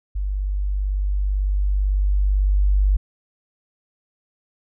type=tone with level ramp; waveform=sine; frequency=49 Hz; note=G1; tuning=in tune; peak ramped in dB=-21 to -13 dBFS; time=0.15-2.97 s; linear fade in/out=10 ms; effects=none